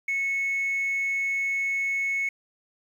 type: tone with amplitude modulation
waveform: sine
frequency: 2200 Hz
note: C#7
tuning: 14 cents flat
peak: -21 dBFS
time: 0.08-2.29 s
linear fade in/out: 5 ms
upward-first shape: sine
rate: 286 Hz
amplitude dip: 30%
effects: tanh soft clip ceiling -21 dBFS + 9-bit